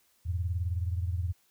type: beating tone pair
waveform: sine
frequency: 85.2 / 104.2 Hz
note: F2 / G#2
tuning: -42 / +6 cents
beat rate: 19 Hz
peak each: -29 / -35 dBFS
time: 0.25-1.33 s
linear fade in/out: 20 ms
effects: white hiss -68 dBFS RMS until 1.5 s